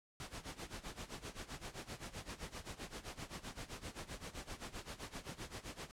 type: noise with tremolo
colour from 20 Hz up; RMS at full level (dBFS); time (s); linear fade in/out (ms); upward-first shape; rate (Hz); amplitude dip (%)
pink; -45; 0.2-5.91; 0; sine; 7.7; 85
effects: low-pass 9000 Hz 12 dB/octave